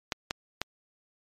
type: clicks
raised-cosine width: 0.2 ms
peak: -11 dBFS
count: 3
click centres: 0.122 / 0.309 / 0.616 s
effects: MP3 64 kbps